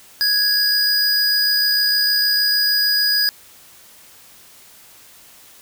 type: tone pair together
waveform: square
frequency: 1661.2 / 4917 Hz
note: G#6 / D#8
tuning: 0 / -21 cents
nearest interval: octave + perfect fifth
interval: 1879 cents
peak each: -22 / -16 dBFS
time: 0.21-3.29 s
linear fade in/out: 0 ms
effects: white hiss -46 dBFS RMS until 5.61 s